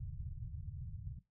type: low-pass noise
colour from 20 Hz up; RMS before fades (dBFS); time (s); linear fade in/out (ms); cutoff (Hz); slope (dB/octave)
white; -45; 0-1.19; 5; 140; 48
effects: noise-tail reverb RT60 0.2 s tail -17 dB re dry